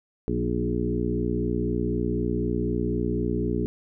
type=harmonic tone with a mistuned harmonic; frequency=60 Hz; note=B1; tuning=49 cents flat; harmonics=1 / 2 / 3 / 4 / 5 / 6 / 7; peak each=-31 / -31 / -31 / -31 / -31 / -31 / -31 dBFS; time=0.28-3.66 s; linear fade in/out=0 ms; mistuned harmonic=4; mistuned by=-29 cents; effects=none